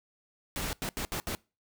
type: noise bursts at uneven times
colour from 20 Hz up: pink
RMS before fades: -34 dBFS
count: 5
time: 0.56-0.73 / 0.82-0.89 / 0.97-1.05 / 1.12-1.2 / 1.27-1.35 s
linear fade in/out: 0 ms
effects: noise-tail reverb RT60 0.3 s tail -24 dB re dry